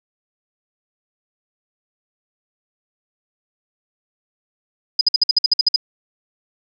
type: tone bursts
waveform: sine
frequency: 4978 Hz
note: D#8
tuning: in tune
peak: -9 dBFS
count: 11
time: 4.99-5.761 s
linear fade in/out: 5 ms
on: 21 ms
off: 54 ms
effects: none